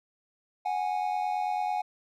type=tone pair together; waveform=triangle; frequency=736.9 / 826 Hz; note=F#5 / G#5; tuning=-7 / -10 cents; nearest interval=major second; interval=197 cents; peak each=-28 dBFS; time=0.65-1.82 s; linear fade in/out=10 ms; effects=none